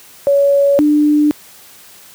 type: tone pair in turn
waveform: sine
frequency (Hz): 562 / 297.7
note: C#5 / D4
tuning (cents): +24 / +24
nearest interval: major seventh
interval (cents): 1100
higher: first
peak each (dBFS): -8 / -8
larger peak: neither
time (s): 0.27-0.79 / 0.79-1.31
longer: neither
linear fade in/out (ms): 0
effects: white hiss -41 dBFS RMS until 2.14 s + high-pass 60 Hz 12 dB/octave